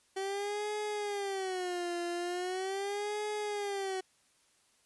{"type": "tone with vibrato", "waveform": "30% pulse", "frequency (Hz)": 381.9, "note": "G4", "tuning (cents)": -45, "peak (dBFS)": -31, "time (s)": [0.16, 4.01], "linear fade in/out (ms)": 10, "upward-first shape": "sine", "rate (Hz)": 0.4, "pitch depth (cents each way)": 170, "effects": ["white hiss -69 dBFS RMS until 4.85 s", "resampled to 24000 Hz"]}